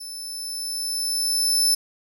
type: tone with level ramp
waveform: 25% pulse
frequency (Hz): 5274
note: E8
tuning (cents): 0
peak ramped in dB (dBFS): -29 to -11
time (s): 0-1.75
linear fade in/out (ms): 10
effects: none